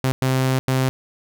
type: tone bursts at uneven times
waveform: sawtooth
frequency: 130.81 Hz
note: C3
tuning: in tune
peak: -13 dBFS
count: 3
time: 0.04-0.12 / 0.22-0.59 / 0.68-0.89 s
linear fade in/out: 0 ms
effects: none